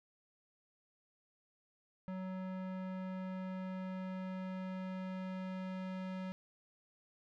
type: tone with low-pass filter sweep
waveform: square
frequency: 186.8 Hz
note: F#3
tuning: 17 cents sharp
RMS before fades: -42 dBFS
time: 2.08-6.32 s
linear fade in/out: 0 ms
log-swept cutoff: 1600 to 3000 Hz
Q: 0.74
effects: none